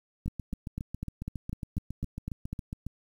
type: two click trains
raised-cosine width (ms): 5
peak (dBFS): -23 / -21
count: 20 / 10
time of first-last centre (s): 0.26-2.866 / 0.28-2.53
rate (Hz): 7.29 / 4
effects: 9-bit